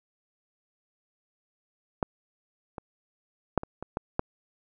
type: clicks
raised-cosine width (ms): 1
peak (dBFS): -11 / -22 / -7 / -21 / -22 / -15 / -10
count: 7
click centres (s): 2.028 / 2.782 / 3.577 / 3.634 / 3.826 / 3.971 / 4.194
effects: none